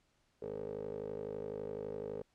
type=tone with band-pass filter; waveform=15% pulse; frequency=51.91 Hz; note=G#1; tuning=in tune; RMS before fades=-42 dBFS; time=0.42-2.22 s; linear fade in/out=5 ms; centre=430 Hz; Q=6.5; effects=pink hiss -75 dBFS RMS until 2.34 s + low-pass 8000 Hz 12 dB/octave